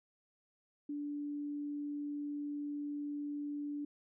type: tone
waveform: sine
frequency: 291.1 Hz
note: D4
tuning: 15 cents flat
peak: -37 dBFS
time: 0.89-3.85 s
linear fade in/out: 5 ms
effects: none